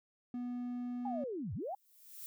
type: tone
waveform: triangle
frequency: 245 Hz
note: B3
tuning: 14 cents flat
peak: -35 dBFS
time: 0.34-1.24 s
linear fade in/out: 2 ms
type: linear two-way sweep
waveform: sine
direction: down then up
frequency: 832 to 78.6 to 832 Hz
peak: -37 dBFS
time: 1.05-1.75 s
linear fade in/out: 5 ms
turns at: 1.54 s
type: noise with exponential growth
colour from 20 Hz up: violet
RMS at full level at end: -45 dBFS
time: 1.61-2.26 s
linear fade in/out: 0 ms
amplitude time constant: 140 ms
effects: none